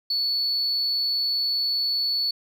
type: tone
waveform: sine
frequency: 4435 Hz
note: C#8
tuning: in tune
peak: -20 dBFS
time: 0.1-2.31 s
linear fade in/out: 5 ms
effects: tanh soft clip ceiling -19 dBFS + 10-bit